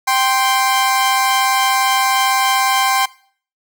sawtooth tone pair together, 784 / 1046.5 Hz, G5 / C6, 0 / 0 cents, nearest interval perfect fourth, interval 500 cents, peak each -12 dBFS, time 0.07-3.06 s, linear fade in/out 10 ms, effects noise-tail reverb RT60 0.5 s tail -21 dB re dry

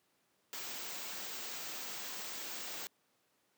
white band-stop noise, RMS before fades -43 dBFS, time 0.53-2.87 s, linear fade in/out 0 ms, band 8300 to 14000 Hz, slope 96 dB/octave, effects pink hiss -75 dBFS RMS until 3.57 s + high-pass 200 Hz 12 dB/octave

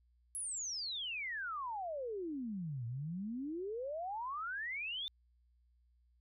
sine exponential two-way sweep, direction down then up, 11000 to 113.1 to 3637 Hz, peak -38 dBFS, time 0.35-5.08 s, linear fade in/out 0 ms, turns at 2.86 s, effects added 60 Hz sine -68 dBFS peak until 6.2 s

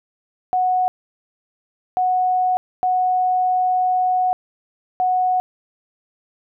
sine tone bursts at uneven times, 736 Hz, F#5, 9 cents flat, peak -15 dBFS, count 4, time 0.53-0.88 / 1.97-2.57 / 2.83-4.33 / 5-5.4 s, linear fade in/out 0 ms, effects none

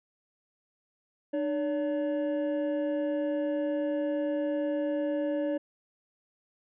triangle tone pair together, 301.5 / 570 Hz, D4 / C#5, +46 / +48 cents, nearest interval major seventh, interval 1102 cents, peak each -28 dBFS, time 1.33-5.58 s, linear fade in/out 10 ms, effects resampled to 8000 Hz

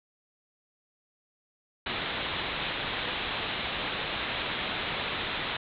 white low-pass noise, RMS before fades -33 dBFS, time 1.86-5.57 s, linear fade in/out 5 ms, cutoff 3900 Hz, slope 96 dB/octave, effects none

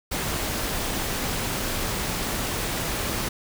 pink noise with amplitude modulation, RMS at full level -26 dBFS, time 0.11-3.29 s, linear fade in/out 10 ms, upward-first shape sine, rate 294 Hz, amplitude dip 35%, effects none

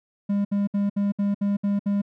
triangle tone bursts, 201.7 Hz, G3, 50 cents sharp, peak -18 dBFS, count 8, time 0.29-2.018 s, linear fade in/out 10 ms, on 160 ms, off 64 ms, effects none

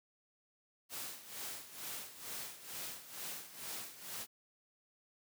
white noise with tremolo, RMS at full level -43 dBFS, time 0.89-4.27 s, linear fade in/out 50 ms, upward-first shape sine, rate 2.2 Hz, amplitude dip 75%, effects high-pass 100 Hz 12 dB/octave

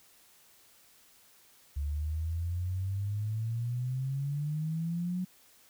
sine exponential sweep, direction up, 70.6 to 185 Hz, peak -30 dBFS, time 1.76-5.25 s, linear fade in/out 10 ms, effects white hiss -61 dBFS RMS until 5.69 s

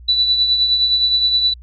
sine tone with tremolo, 3963 Hz, B7, 5 cents sharp, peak -10 dBFS, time 0.08-1.54 s, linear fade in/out 10 ms, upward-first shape triangle, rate 9.6 Hz, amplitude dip 55%, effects added 60 Hz sine -36 dBFS peak until 1.62 s

